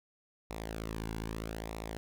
sawtooth tone with flanger, 54.9 Hz, A1, 3 cents flat, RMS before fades -40 dBFS, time 0.5-1.97 s, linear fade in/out 0 ms, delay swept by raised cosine 0.64 to 1.62 ms, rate 0.79 Hz, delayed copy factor -0.65, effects none

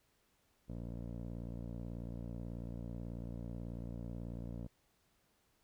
15% pulse tone with low-pass filter, 58.27 Hz, A#1, in tune, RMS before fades -44 dBFS, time 0.68-4.68 s, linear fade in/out 20 ms, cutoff 440 Hz, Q 1.2, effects pink hiss -75 dBFS RMS until 5.63 s

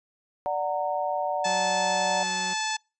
sine chord, D augmented, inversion none, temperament equal with one note detuned, 587.3 / 740 / 921.6 Hz, D5 / F#5 / A#5, 0 / 0 / -20 cents, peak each -29 / -28 / -31 dBFS, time 0.46-2.23 s, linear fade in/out 0 ms
harmonic tone, 870 Hz, A5, 20 cents flat, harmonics 1 / 2 / 3 / 4 / 5 / 6 / 7 / 8 / 9, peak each -30 / -33 / -35 / -36 / -37 / -38 / -38 / -39 / -40 dBFS, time 1.44-2.77 s, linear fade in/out 10 ms
sawtooth tone, 185 Hz, F#3, in tune, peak -32 dBFS, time 1.45-2.54 s, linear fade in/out 10 ms
effects noise-tail reverb RT60 0.3 s tail -26 dB re dry + resampled to 22050 Hz

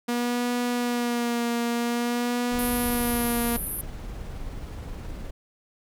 sawtooth tone with vibrato, 239.7 Hz, A#3, 48 cents sharp, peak -20 dBFS, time 0.08-3.57 s, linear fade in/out 10 ms, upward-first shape sine, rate 0.5 Hz, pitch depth 28 cents each way
brown noise with tremolo, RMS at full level -34 dBFS, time 2.51-5.31 s, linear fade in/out 10 ms, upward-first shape triangle, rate 19 Hz, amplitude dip 25%
white band-pass noise, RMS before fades -33 dBFS, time 2.59-3.81 s, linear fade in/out 0 ms, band 9800 to 13000 Hz, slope 96 dB/octave
effects none

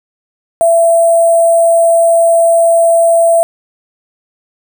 sine tone with sample-and-hold, 671 Hz, E5, 31 cents sharp, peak -5 dBFS, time 0.61-3.43 s, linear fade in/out 0 ms, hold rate 8820 Hz, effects none

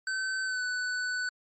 square tone with pitch glide, 1534 to 1493.8 Hz, G6 to F#6, -38 to +16 cents, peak -30 dBFS, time 0.07-1.29 s, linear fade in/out 2 ms, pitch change -46 cents, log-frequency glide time 0.44-0.63 s, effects MP3 32 kbps

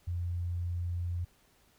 sine tone, 87.31 Hz, F2, in tune, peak -31 dBFS, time 0.07-1.25 s, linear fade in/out 10 ms, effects pink hiss -66 dBFS RMS until 1.78 s

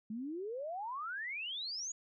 sine exponential sweep, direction up, 207.7 to 6920 Hz, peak -38 dBFS, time 0.1-1.92 s, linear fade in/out 5 ms, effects none

